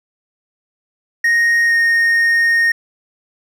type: tone with pitch glide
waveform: triangle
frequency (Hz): 1864.7 to 1850.8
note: A#6 to A#6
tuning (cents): 0 to -13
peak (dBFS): -9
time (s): 1.24-2.72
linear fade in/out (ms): 5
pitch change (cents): -13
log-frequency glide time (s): 1.66-1.74
effects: none